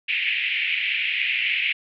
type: band-pass noise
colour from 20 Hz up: white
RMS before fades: -24 dBFS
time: 0.08-1.73 s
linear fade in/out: 10 ms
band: 2100 to 2800 Hz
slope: 48 dB/octave
effects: none